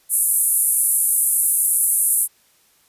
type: band-pass noise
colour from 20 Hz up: pink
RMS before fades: -18 dBFS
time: 0.09-2.28 s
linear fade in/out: 50 ms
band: 9400 to 12000 Hz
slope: 48 dB/octave
effects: white hiss -58 dBFS RMS until 2.88 s + resampled to 32000 Hz